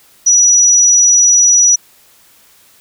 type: tone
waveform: sine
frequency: 5860 Hz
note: F#8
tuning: 18 cents flat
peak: -5 dBFS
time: 0.26-1.76 s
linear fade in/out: 10 ms
effects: white hiss -47 dBFS RMS until 2.8 s